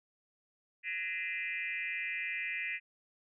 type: tone with frequency modulation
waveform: sine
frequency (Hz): 2217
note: C#7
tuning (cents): 0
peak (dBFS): -34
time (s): 0.83-2.8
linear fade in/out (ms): 50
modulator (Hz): 177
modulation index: 2.3
effects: none